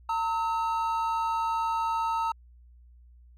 triangle tone pair together, 911 / 1288.3 Hz, A#5 / E6, -40 / -40 cents, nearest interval tritone, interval 600 cents, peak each -25 / -29 dBFS, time 0.09-2.32 s, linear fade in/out 5 ms, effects added 60 Hz sine -51 dBFS peak until 3.37 s

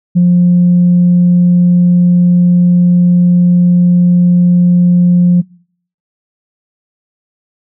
sine tone, 176.7 Hz, F3, 21 cents sharp, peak -3 dBFS, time 0.15-5.42 s, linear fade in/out 20 ms, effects noise-tail reverb RT60 0.6 s tail -26 dB re dry + tanh soft clip ceiling -1 dBFS

